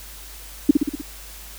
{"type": "tone with echo", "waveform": "sine", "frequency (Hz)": 290.5, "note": "D4", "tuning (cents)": -19, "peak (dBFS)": -6, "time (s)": [0.69, 0.71], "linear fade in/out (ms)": 5, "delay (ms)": 61, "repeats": 5, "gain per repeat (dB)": -4, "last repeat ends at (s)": 1.015, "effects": ["added 50 Hz sine -41 dBFS peak until 1.58 s", "white hiss -41 dBFS RMS until 1.58 s"]}